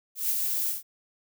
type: noise with ADSR envelope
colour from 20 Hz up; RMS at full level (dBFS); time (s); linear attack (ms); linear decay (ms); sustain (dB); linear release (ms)
violet; -25; 0.15-0.83; 150; 28; -3; 140
effects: none